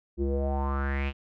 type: tone with low-pass filter sweep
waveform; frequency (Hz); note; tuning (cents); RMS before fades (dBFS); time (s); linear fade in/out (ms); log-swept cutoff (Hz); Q
square; 69; C#2; -7; -28; 0.17-1.13; 50; 330 to 2900; 5.8
effects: none